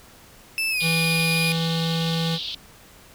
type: tone with pitch glide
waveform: 35% pulse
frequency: 2637 to 2446 Hz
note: E7 to D#7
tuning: 0 to -30 cents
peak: -20 dBFS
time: 0.58-1.52 s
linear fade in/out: 0 ms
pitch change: -130 cents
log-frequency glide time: 0.7-0.8 s
type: band-pass noise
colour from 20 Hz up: white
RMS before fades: -31 dBFS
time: 0.8-2.55 s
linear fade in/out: 5 ms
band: 3000 to 4300 Hz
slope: 48 dB/octave
type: tone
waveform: square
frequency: 164.6 Hz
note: E3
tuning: 2 cents flat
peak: -23 dBFS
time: 0.81-2.39 s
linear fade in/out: 50 ms
effects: pink hiss -49 dBFS RMS until 3.14 s